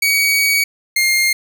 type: tone pair in turn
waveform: sawtooth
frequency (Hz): 2257 / 2121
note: C#7 / C7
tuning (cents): +31 / +23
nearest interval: minor second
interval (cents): 108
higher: first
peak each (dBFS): -9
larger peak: neither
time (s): 0.02-0.64 / 0.96-1.33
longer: first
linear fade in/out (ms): 5
effects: none